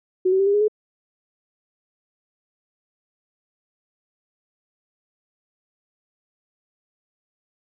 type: tone with pitch steps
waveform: sine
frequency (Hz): 370 / 380.6 / 391.5 / 402.8 / 414.4 / 426.2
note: F#4 / F#4 / G4 / G4 / G#4 / G#4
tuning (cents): 0 / +49 / -2 / +47 / -4 / +45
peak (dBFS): -15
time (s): 0.25-0.682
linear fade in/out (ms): 10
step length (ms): 72
effects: none